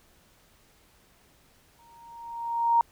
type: tone with exponential growth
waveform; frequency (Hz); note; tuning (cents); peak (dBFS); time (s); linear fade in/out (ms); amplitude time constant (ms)
sine; 932.3; A#5; 0; -16; 1.79-2.81; 1; 220
effects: pink hiss -61 dBFS RMS until 2.91 s